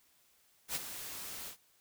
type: noise with ADSR envelope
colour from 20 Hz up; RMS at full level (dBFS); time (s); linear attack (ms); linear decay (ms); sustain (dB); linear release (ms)
white; -34; 0.68-1.57; 73; 32; -10; 97
effects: white hiss -69 dBFS RMS until 1.8 s